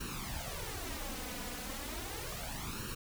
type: noise with flanger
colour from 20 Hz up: pink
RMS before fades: -41 dBFS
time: 0-2.95 s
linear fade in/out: 10 ms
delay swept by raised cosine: 0.71 to 4.11 ms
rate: 0.35 Hz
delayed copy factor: +0.75
effects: none

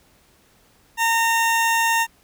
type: tone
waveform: 20% pulse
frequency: 916 Hz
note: A#5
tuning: 31 cents flat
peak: -12 dBFS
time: 0.97-2.07 s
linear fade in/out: 50 ms
effects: pink hiss -57 dBFS RMS until 2.23 s

